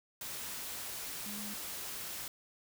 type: tone in noise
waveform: sine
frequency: 207.7 Hz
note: G#3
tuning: in tune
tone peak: -44 dBFS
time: 1.26-1.54 s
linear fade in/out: 2 ms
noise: white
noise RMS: -42 dBFS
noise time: 0.21-2.28 s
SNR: -5 dB
effects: none

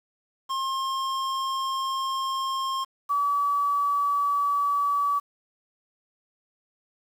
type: tone pair in turn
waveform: square / sine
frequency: 1067 / 1145 Hz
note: C6 / D6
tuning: +34 / -44 cents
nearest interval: minor second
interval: 122 cents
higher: second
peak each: -26 / -21 dBFS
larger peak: second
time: 0.49-2.85 / 3.09-5.2 s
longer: first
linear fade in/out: 20 ms
effects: low-pass 7000 Hz 12 dB/octave + 8-bit

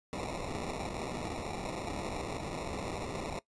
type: noise with sample-and-hold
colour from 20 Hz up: white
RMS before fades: -38 dBFS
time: 0.13-3.39 s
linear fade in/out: 0 ms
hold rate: 1575 Hz
effects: noise-tail reverb RT60 0.1 s tail -19 dB re dry + resampled to 22050 Hz

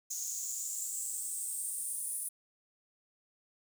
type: noise with high-pass filter sweep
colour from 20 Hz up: white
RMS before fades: -38 dBFS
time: 0.1-2.29 s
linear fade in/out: 10 ms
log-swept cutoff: 6500 to 9900 Hz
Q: 8.5
effects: none

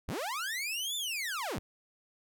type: linear two-way sweep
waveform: sawtooth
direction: up then down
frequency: 35.53 to 3587 to 35.53 Hz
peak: -30 dBFS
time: 0.08-1.59 s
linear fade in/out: 0 ms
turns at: 0.96 s
effects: none

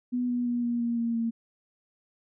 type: tone with pitch steps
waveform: sine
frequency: 246.9 / 243.9 / 241 / 238.1 / 235.2 / 232.4 / 229.6 Hz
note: B3 / B3 / B3 / A#3 / A#3 / A#3 / A#3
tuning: 0 / -21 / -42 / +37 / +16 / -5 / -26 cents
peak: -25 dBFS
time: 0.12-1.31 s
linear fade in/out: 20 ms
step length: 170 ms
effects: none

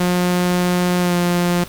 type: tone with pitch glide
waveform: sawtooth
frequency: 178.6 to 175.53 Hz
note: F3 to F3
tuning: +39 to +9 cents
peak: -11 dBFS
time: 0-1.64 s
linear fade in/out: 5 ms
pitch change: -30 cents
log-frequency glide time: 1-1.15 s
effects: pink hiss -37 dBFS RMS until 1.68 s

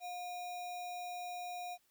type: tone with sample-and-hold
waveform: sine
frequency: 713 Hz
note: F5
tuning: 36 cents sharp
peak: -40 dBFS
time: 0-1.78 s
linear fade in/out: 50 ms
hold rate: 3150 Hz
effects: white hiss -74 dBFS RMS until 1.9 s

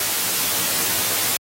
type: noise with comb filter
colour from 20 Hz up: white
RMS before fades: -21 dBFS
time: 0-1.37 s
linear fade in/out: 2 ms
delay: 14 ms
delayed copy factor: -0.75
effects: high-pass 80 Hz 12 dB/octave + AAC 48 kbps

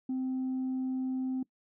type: tone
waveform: sine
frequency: 259.5 Hz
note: C4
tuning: 14 cents flat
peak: -28 dBFS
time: 0.09-1.43 s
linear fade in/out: 5 ms
effects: noise-tail reverb RT60 0.1 s tail -22 dB re dry + tanh soft clip ceiling -28 dBFS

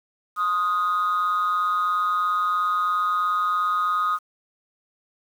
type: tone with amplitude modulation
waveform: sine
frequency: 1244.5 Hz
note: D#6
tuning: in tune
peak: -15 dBFS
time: 0.36-4.19 s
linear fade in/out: 50 ms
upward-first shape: sine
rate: 183 Hz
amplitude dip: 70%
effects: tanh soft clip ceiling -16 dBFS + 8-bit

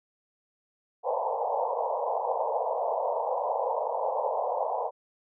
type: band-pass noise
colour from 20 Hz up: pink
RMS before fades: -29 dBFS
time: 1.03-4.91 s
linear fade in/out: 50 ms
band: 470 to 1000 Hz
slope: 96 dB/octave
effects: none

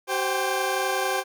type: tone cluster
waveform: 20% pulse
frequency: 381.9 / 522 / 795 Hz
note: G4 / C5 / G5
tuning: -45 / -4 / +24 cents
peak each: -23 dBFS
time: 0.07-1.24 s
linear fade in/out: 50 ms
effects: none

